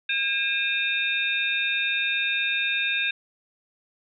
sine tone cluster, 1616 / 2432 / 2641 / 3669 Hz, G#6 / D#7 / E7 / A#7, -48 / -40 / +3 / -28 cents, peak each -28 dBFS, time 0.09-3.11 s, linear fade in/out 5 ms, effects none

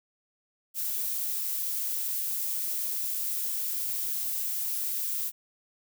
violet noise, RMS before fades -31 dBFS, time 0.74-5.32 s, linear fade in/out 50 ms, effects none

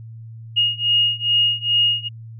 sine beating tone pair, 2860 / 2862.4 Hz, F7 / F7, +41 / +42 cents, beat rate 2.4 Hz, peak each -19 / -18 dBFS, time 0.56-2.09 s, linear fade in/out 20 ms, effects added 113 Hz sine -34 dBFS peak until 2.39 s

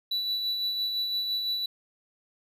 triangle tone with tremolo, 3951 Hz, B7, in tune, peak -24 dBFS, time 0.11-1.66 s, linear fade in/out 5 ms, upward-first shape sine, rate 5.9 Hz, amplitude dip 35%, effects none

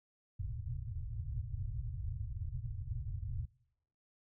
white low-pass noise, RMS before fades -40 dBFS, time 0.39-3.46 s, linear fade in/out 10 ms, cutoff 130 Hz, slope 96 dB/octave, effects noise-tail reverb RT60 0.8 s tail -24 dB re dry

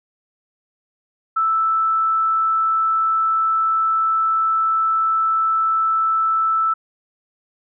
sine tone, 1318.5 Hz, E6, in tune, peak -15 dBFS, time 1.36-6.74 s, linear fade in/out 10 ms, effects none

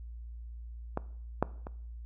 clicks, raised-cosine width 1 ms, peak -17 / -11 / -26 dBFS, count 3, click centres 0.974 / 1.426 / 1.669 s, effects noise-tail reverb RT60 0.6 s tail -19 dB re dry + added 58 Hz sine -41 dBFS peak until 2.05 s

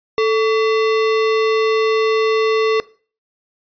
sine tone with sample-and-hold, 440 Hz, A4, in tune, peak -12 dBFS, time 0.18-2.8 s, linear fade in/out 0 ms, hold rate 1575 Hz, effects noise-tail reverb RT60 0.4 s tail -20 dB re dry + resampled to 11025 Hz

